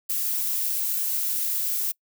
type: noise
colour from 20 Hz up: violet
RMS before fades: -26 dBFS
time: 0.09-1.92 s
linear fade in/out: 10 ms
effects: noise-tail reverb RT60 0.1 s tail -25 dB re dry